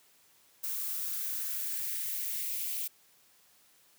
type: noise with high-pass filter sweep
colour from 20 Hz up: violet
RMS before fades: -35 dBFS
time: 0.63-2.88 s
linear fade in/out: 10 ms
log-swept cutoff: 1100 to 2500 Hz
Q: 2.6
effects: white hiss -64 dBFS RMS until 3.98 s + high-pass 80 Hz 12 dB/octave